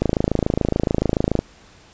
click train, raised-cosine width 2 ms, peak -4 dBFS, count 38, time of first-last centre 0.02-1.39 s, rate 27 Hz, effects pink hiss -49 dBFS RMS until 1.93 s + resampled to 16000 Hz

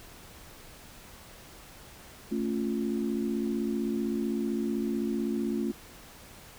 sine chord, A augmented, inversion none, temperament equal with one note detuned, 221.5 / 277.2 / 349.2 Hz, A3 / C#4 / E#4, +12 / 0 / 0 cents, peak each -30 / -33 / -33 dBFS, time 2.31-5.72 s, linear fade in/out 10 ms, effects pink hiss -50 dBFS RMS until 6.58 s

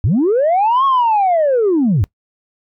sine linear two-way sweep, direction up then down, 79.4 to 1108.7 to 79.4 Hz, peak -9 dBFS, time 0.04-2.04 s, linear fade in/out 0 ms, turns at 0.85 s, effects noise-tail reverb RT60 0.1 s tail -22 dB re dry + tanh soft clip ceiling -8 dBFS

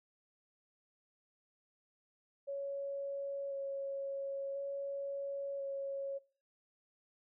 sine tone with vibrato, 554 Hz, C#5, 1 cent flat, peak -37 dBFS, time 2.47-6.19 s, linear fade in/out 20 ms, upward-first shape square, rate 0.48 Hz, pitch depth 10 cents each way, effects noise-tail reverb RT60 0.5 s tail -23 dB re dry

